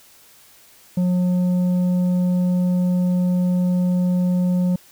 sine tone with tanh clipping, 180 Hz, F#3, 47 cents flat, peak -17 dBFS, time 0.97-4.76 s, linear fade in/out 5 ms, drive 6 dB, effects white hiss -50 dBFS RMS until 4.91 s

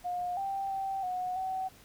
sine tone with pitch steps, 714 / 784 / 777 / 731 / 756 Hz, F5 / G5 / G5 / F#5 / F#5, +38 / 0 / -16 / -21 / +37 cents, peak -31 dBFS, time 0.04-1.69 s, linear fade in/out 20 ms, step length 330 ms, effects pink hiss -57 dBFS RMS until 1.84 s

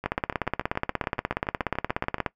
two click trains, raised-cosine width 0.5 ms, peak -19 / -9 dBFS, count 16 / 38, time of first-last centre 0.04-2.183 / 0.06-2.262 s, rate 7 / 16.8 Hz, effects noise-tail reverb RT60 0.1 s tail -20 dB re dry

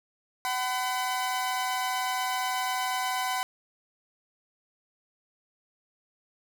sawtooth tone pair together, 755 / 1009.4 Hz, F#5 / B5, +35 / +38 cents, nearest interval perfect fourth, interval 503 cents, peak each -26 / -27 dBFS, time 0.45-3.43 s, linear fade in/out 0 ms, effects 10-bit

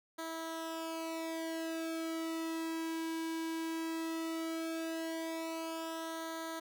sawtooth tone with flanger, 325.9 Hz, E4, 20 cents flat, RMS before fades -39 dBFS, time 0.18-6.6 s, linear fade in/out 10 ms, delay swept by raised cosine 0.38 to 1.48 ms, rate 0.16 Hz, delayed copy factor -0.8, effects none

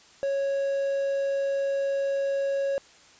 triangle tone with quantisation, 552 Hz, C#5, 7 cents flat, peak -22 dBFS, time 0.23-2.78 s, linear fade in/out 0 ms, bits 7, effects white hiss -54 dBFS RMS until 3.19 s + resampled to 16000 Hz

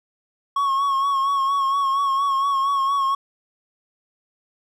triangle tone with vibrato, 1100 Hz, C#6, 14 cents flat, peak -16 dBFS, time 0.56-3.15 s, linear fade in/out 5 ms, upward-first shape sine, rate 4.3 Hz, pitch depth 41 cents each way, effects none

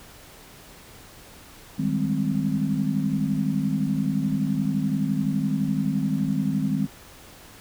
sine chord, Ab major seventh, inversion second, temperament equal, 155.56 / 196 / 207.7 / 261.6 Hz, Eb3 / G3 / Ab3 / C4, 0 / 0 / 0 / 0 cents, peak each -27 dBFS, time 1.78-6.87 s, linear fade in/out 20 ms, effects pink hiss -47 dBFS RMS until 7.6 s

